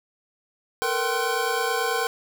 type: tone cluster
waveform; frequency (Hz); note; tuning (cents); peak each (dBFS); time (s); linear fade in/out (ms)
square; 451.3 / 480.4 / 772 / 1049 / 1508; A4 / B4 / G5 / C6 / F#6; +44 / -48 / -27 / +4 / +32; -30; 0.82-2.07; 0
effects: none